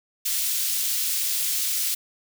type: high-pass noise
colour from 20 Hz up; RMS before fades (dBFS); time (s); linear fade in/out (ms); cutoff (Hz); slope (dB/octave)
white; -25; 0.25-1.95; 10; 3200; 12
effects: none